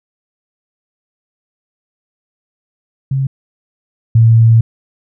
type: tone pair in turn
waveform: sine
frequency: 135 / 113.79 Hz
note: C#3 / A#2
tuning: -45 / -41 cents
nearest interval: minor third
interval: 296 cents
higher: first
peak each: -12 / -4 dBFS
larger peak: second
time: 3.11-3.27 / 4.15-4.61 s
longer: second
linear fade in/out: 5 ms
effects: none